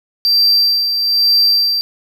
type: tone with tremolo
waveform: triangle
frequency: 4699 Hz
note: D8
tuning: in tune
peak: -7 dBFS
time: 0.25-1.81 s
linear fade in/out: 0 ms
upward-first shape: sine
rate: 1.1 Hz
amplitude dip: 50%
effects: none